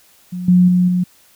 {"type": "tone with level steps", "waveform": "sine", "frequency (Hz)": 179.9, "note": "F#3", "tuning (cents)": -48, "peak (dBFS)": [-22, -7, -10, -13], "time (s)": [0.32, 1.04], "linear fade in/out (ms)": 10, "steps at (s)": [0.48, 0.68, 0.88], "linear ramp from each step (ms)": 5, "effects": ["white hiss -51 dBFS RMS until 1.35 s"]}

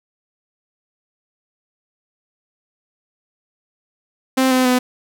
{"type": "tone with pitch steps", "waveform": "sawtooth", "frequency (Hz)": [261.6, 256.4, 251.2], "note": ["C4", "C4", "B3"], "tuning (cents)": [0, -35, 30], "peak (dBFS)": -9, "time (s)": [4.37, 4.79], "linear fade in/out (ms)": 10, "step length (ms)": 140, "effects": []}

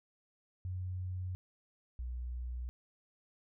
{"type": "tone pair in turn", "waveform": "sine", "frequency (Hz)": [91.7, 61.24], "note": ["F#2", "B1"], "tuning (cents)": [-15, -14], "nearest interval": "perfect fifth", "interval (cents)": 699, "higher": "first", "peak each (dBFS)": [-36, -37], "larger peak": "first", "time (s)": [[0.65, 1.35], [1.99, 2.69]], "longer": "neither", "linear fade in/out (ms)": 0, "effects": []}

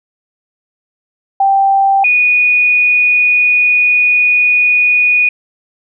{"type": "tone pair in turn", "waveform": "sine", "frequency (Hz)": [784, 2466], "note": ["G5", "D#7"], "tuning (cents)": [0, -16], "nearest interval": "octave + minor sixth", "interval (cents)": 1984, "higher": "second", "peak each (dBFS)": [-7, -7], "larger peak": "neither", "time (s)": [[1.4, 2.04], [2.04, 5.29]], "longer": "second", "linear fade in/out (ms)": 5, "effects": []}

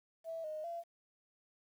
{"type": "tone with pitch steps", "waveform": "sine", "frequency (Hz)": [656, 618, 681], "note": ["E5", "D#5", "F5"], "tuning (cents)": [-9, -12, -44], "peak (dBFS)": -39, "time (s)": [0.24, 0.84], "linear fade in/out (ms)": 50, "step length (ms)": 200, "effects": ["11-bit"]}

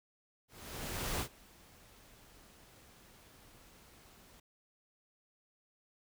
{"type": "noise with ADSR envelope", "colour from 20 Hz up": "pink", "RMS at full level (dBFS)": -36, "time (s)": [0.48, 4.4], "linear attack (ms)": 720, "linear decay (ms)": 82, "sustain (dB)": -24, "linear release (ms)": 5, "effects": []}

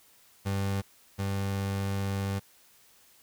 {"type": "tone pair in turn", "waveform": "30% pulse", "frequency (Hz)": [98.3, 98.3], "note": ["G2", "G2"], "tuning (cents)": [5, 5], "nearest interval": "unison", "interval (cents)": 0, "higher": "neither", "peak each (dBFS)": [-25, -26], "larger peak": "first", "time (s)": [[0.45, 0.82], [1.18, 2.4]], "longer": "second", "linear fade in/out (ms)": 20, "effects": ["white hiss -60 dBFS RMS until 3.22 s"]}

